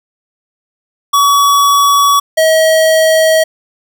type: tone pair in turn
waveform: square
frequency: 1133 / 638.5 Hz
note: C#6 / D#5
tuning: +37 / +45 cents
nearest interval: minor seventh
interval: 992 cents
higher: first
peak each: -7 dBFS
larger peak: neither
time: 1.13-2.2 / 2.37-3.44 s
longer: neither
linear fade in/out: 10 ms
effects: none